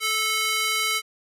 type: tone with high-pass filter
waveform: square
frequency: 436.9 Hz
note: A4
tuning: 12 cents flat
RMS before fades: -24 dBFS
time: 0-1.02 s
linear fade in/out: 50 ms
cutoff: 2000 Hz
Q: 1.1
effects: resampled to 32000 Hz

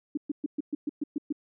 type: tone bursts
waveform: sine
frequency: 293.7 Hz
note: D4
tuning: in tune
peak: -26 dBFS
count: 9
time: 0.15-1.326 s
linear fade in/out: 5 ms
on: 24 ms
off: 120 ms
effects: none

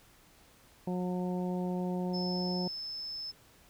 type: harmonic tone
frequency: 180.7 Hz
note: F#3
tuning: 41 cents flat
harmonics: 1 / 2 / 3 / 4 / 5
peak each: -32 / -38 / -42 / -44 / -46 dBFS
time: 0.87-2.68 s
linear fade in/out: 5 ms
type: tone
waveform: sine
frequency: 5250 Hz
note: E8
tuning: 8 cents flat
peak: -37 dBFS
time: 2.13-3.32 s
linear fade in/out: 20 ms
effects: pink hiss -61 dBFS RMS until 3.69 s

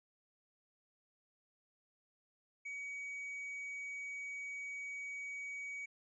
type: tone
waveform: triangle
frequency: 2260 Hz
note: C#7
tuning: 33 cents sharp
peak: -40 dBFS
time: 2.65-5.86 s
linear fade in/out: 10 ms
effects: resampled to 22050 Hz

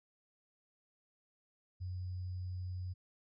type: tone with sample-and-hold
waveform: sine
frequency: 91.2 Hz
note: F#2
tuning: 24 cents flat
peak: -38 dBFS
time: 1.8-2.94 s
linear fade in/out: 20 ms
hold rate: 4900 Hz
effects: resampled to 16000 Hz

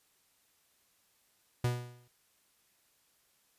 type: tone with exponential decay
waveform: 45% pulse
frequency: 122.1 Hz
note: B2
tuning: 19 cents flat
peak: -26 dBFS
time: 1.64-2.08 s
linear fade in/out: 5 ms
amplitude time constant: 95 ms
effects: white hiss -71 dBFS RMS until 3.58 s + resampled to 32000 Hz

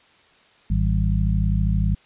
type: harmonic tone with a mistuned harmonic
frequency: 52.5 Hz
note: G#1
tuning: 19 cents sharp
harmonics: 1 / 2 / 3 / 4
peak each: -20 / -23 / -25 / -26 dBFS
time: 0.7-1.95 s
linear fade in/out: 5 ms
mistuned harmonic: 4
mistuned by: -150 cents
effects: white hiss -55 dBFS RMS until 2.05 s + resampled to 8000 Hz

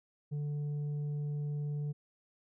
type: tone with tanh clipping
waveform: sine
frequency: 146.83 Hz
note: D3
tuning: in tune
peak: -34 dBFS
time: 0.31-1.93 s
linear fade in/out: 20 ms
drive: 4 dB
effects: none

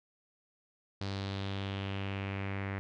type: tone with low-pass filter sweep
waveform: sawtooth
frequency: 98 Hz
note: G2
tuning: in tune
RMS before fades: -37 dBFS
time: 1.01-2.79 s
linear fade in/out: 0 ms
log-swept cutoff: 4500 to 2000 Hz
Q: 3.2
effects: none

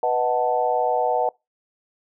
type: chord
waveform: sine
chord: B dominant seventh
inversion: none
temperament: equal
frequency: 493.9 / 622.3 / 740 / 880 Hz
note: B4 / D#5 / F#5 / A5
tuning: 0 / 0 / 0 / 0 cents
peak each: -24 / -25 / -22 / -25 dBFS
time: 0.03-1.29 s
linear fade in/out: 2 ms
effects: noise-tail reverb RT60 0.2 s tail -24 dB re dry

